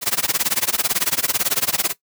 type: noise with tremolo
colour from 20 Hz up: white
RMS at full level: -17 dBFS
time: 0.01-1.94 s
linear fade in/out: 50 ms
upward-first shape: sine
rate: 18 Hz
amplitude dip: 100%
effects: noise-tail reverb RT60 0.1 s tail -17 dB re dry + high-pass 100 Hz 12 dB/octave